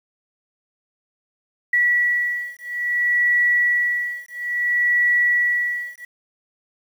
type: beating tone pair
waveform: sine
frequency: 1942 / 1942.59 Hz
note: B6 / B6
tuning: -30 / -29 cents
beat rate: 0.59 Hz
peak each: -20 dBFS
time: 1.73-6.05 s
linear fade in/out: 5 ms
effects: 8-bit